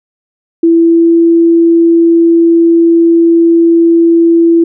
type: tone with pitch glide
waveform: sine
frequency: 332.8 to 334.7 Hz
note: E4 to E4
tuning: +17 to +26 cents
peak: -3 dBFS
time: 0.63-4.64 s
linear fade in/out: 5 ms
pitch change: +9 cents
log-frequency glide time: 0.75-1.15 s
effects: none